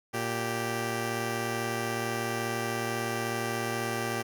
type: tone pair together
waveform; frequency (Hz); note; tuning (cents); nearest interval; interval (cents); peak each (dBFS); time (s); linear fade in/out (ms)
10% pulse; 116.3 / 391.2; A#2 / G4; -4 / -4; octave + major sixth; 2100; -24; 0.13-4.23; 20
effects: none